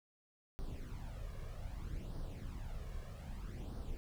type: noise with flanger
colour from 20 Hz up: brown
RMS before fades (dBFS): -44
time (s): 0.59-3.97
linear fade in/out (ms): 0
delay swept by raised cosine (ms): 0.2 to 1.8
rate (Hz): 0.63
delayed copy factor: +0.65
effects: none